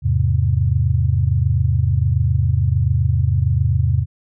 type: chord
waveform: sine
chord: E augmented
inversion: none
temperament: equal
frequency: 82.41 / 103.83 / 130.81 Hz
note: E2 / G#2 / B#2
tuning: 0 / 0 / 0 cents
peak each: -18 dBFS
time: 0.02-4.06 s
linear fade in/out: 50 ms
effects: none